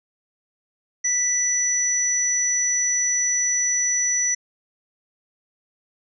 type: tone pair together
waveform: sine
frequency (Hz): 1975.5 / 5920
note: B6 / F#8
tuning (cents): 0 / 0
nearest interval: octave + perfect fifth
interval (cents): 1900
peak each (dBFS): -28 / -19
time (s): 1.04-4.35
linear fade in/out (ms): 10
effects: none